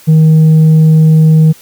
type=tone with tanh clipping; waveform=sine; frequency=157.7 Hz; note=D#3; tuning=24 cents sharp; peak=-3 dBFS; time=0.07-1.53 s; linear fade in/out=20 ms; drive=2 dB; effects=white hiss -39 dBFS RMS until 1.61 s